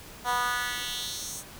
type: tone with high-pass filter sweep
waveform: 10% pulse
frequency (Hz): 244.8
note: B3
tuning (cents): -15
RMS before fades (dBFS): -31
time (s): 0.24-1.44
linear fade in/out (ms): 50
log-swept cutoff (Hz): 800 to 8000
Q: 2
effects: pink hiss -46 dBFS RMS until 1.59 s